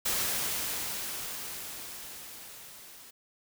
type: noise with level ramp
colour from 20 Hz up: white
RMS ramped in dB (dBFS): -29 to -51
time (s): 0.05-3.11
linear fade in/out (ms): 10
effects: none